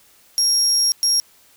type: tone bursts at uneven times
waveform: 35% pulse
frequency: 5588 Hz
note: F8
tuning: in tune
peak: -12 dBFS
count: 2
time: 0.38-0.92 / 1.03-1.2 s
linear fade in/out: 0 ms
effects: white hiss -53 dBFS RMS until 1.56 s